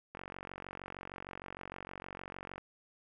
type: click train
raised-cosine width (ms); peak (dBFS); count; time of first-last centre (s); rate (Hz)
0.5; -28; 114; 0.15-2.58; 46.5
effects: none